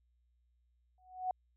sine tone with exponential growth, 740 Hz, F#5, in tune, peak -29 dBFS, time 0.98-1.31 s, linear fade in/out 2 ms, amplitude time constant 70 ms, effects added 60 Hz sine -70 dBFS peak until 1.56 s

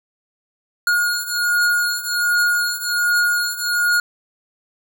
square beating tone pair, 1434 / 1435.3 Hz, F6 / F6, +45 / +47 cents, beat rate 1.3 Hz, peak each -22 / -19 dBFS, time 0.87-4 s, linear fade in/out 2 ms, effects none

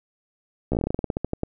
slowing click train, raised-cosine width 2 ms, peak -11 dBFS, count 17, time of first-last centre 0.72-1.434 s, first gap 14 ms, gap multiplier 1.14, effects none

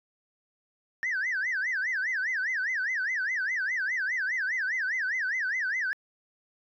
sine tone with vibrato, 1758 Hz, A6, 2 cents flat, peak -25 dBFS, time 1.03-5.93 s, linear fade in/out 0 ms, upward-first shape sine, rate 4.9 Hz, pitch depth 280 cents each way, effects tanh soft clip ceiling -24 dBFS

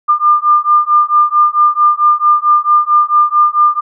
sine beating tone pair, 1199 / 1203.5 Hz, D6 / D6, +36 / +42 cents, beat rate 4.5 Hz, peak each -10 dBFS, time 0.08-3.81 s, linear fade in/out 20 ms, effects none

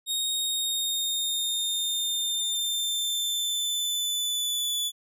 sawtooth tone with pitch glide, 3729 to 3459 Hz, A#7 to A7, 0 to -30 cents, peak -23 dBFS, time 0.06-4.92 s, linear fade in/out 50 ms, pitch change -130 cents, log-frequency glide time 0.43-4.79 s, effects none

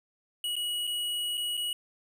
square tone with dropouts, 2914 Hz, F#7, 27 cents flat, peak -30 dBFS, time 0.44-1.73 s, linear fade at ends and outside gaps 2 ms, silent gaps 0.556-0.564 / 0.87-0.874 / 1.372-1.376 / 1.57-1.575 s, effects none

